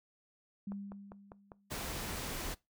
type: tone with exponential decay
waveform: sine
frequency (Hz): 200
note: G3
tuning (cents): +35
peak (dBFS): -37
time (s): 0.67-1.87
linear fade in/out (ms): 5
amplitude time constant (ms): 260
type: click train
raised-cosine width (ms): 1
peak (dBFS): -34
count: 7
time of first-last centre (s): 0.72-1.918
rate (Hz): 5.01
type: noise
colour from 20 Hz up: pink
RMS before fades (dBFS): -40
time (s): 1.7-2.55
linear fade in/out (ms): 20
effects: noise-tail reverb RT60 0.2 s tail -21 dB re dry